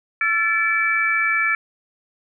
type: tone cluster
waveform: sine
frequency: 1346 / 1742 / 2307 Hz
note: E6 / A6 / D7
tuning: +36 / -18 / -31 cents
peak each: -23 / -21 / -20 dBFS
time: 0.21-1.55 s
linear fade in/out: 2 ms
effects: none